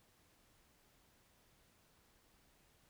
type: silence
effects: pink hiss -71 dBFS RMS until 2.89 s